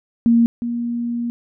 sine tone pair in turn, 233.1 / 237 Hz, A#3 / A#3, 0 / +29 cents, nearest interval unison, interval 29 cents, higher second, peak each -10 / -20 dBFS, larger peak first, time 0.26-0.46 / 0.62-1.3 s, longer second, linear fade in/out 0 ms, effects none

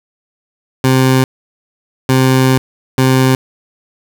20% pulse tone bursts at uneven times, 130.7 Hz, C3, 1 cent flat, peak -3 dBFS, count 3, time 0.84-1.24 / 2.09-2.58 / 2.98-3.35 s, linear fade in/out 2 ms, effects 7-bit

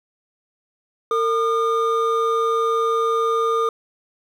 triangle tone pair together, 455 / 1213 Hz, A#4 / D#6, -42 / -44 cents, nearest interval octave + perfect fourth, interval 1698 cents, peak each -18 / -18 dBFS, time 1.11-3.69 s, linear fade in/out 2 ms, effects 9-bit

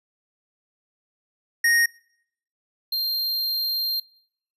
square tone pair in turn, 1864.7 / 4186 Hz, A#6 / C8, 0 / 0 cents, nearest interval octave + major second, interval 1400 cents, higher second, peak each -17 / -23 dBFS, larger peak first, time 1.64-1.86 / 2.92-4 s, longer second, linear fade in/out 5 ms, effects noise-tail reverb RT60 0.7 s tail -24 dB re dry + resampled to 32000 Hz

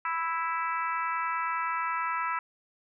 harmonic tone, 329.6 Hz, E4, in tune, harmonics 3 / 4 / 5 / 6 / 7 / 8, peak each -32 / -31 / -39 / -38 / -42 / -43 dBFS, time 0.05-2.39 s, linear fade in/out 2 ms, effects none

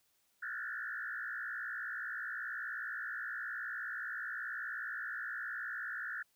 sine tone with frequency modulation, 1599 Hz, G6, 34 cents sharp, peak -38 dBFS, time 0.42-6.23 s, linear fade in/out 10 ms, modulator 59.5 Hz, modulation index 3.5, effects white hiss -75 dBFS RMS until 6.35 s

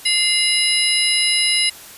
sine tone cluster, 2084 / 2863 / 3984 / 5060 / 10140 Hz, C7 / F7 / B7 / D#8 / D#9, -7 / +42 / +14 / +28 / +32 cents, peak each -21 dBFS, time 0.05-1.7 s, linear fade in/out 10 ms, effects white hiss -39 dBFS RMS until 1.97 s + resampled to 32000 Hz

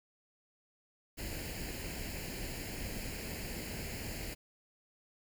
pink noise with comb filter, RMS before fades -41 dBFS, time 1.17-4.35 s, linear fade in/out 20 ms, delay 0.42 ms, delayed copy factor +0.7, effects none

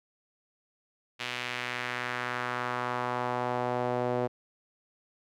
sawtooth tone with band-pass filter sweep, 123.47 Hz, B2, in tune, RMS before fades -32 dBFS, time 1.19-4.28 s, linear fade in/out 20 ms, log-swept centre 2800 to 540 Hz, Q 1.6, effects none

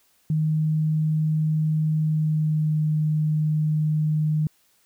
sine tone with pitch glide, 155.56 to 153.77 Hz, D#3 to D#3, 0 to -20 cents, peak -19 dBFS, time 0.3-4.47 s, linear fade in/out 2 ms, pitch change -20 cents, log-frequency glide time 2-2.84 s, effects white hiss -63 dBFS RMS until 4.85 s

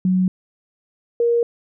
sine tone pair in turn, 185 / 470.8 Hz, F#3 / A#4, 0 / +17 cents, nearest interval octave + major third, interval 1617 cents, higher second, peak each -14 dBFS, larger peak neither, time 0.05-0.28 / 1.2-1.43 s, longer neither, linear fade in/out 2 ms, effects none

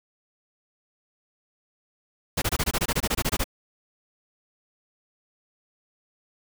pink noise bursts, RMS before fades -24 dBFS, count 15, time 2.37-3.442 s, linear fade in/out 10 ms, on 50 ms, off 23 ms, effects none

